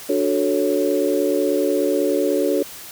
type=chord; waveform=sine; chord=D major seventh; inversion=none; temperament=equal; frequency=293.7 / 370 / 440 / 554.4 Hz; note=D4 / F#4 / A4 / C#5; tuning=0 / 0 / 0 / 0 cents; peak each=-22 dBFS; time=0.09-2.63 s; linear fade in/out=5 ms; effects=white hiss -37 dBFS RMS until 2.91 s